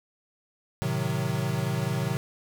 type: chord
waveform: square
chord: A diminished seventh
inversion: none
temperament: equal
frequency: 110 / 130.81 / 155.56 / 185 Hz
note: A2 / C3 / Eb3 / Gb3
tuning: 0 / 0 / 0 / 0 cents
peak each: -34 / -30 / -32 / -34 dBFS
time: 0.82-2.17 s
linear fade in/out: 0 ms
effects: none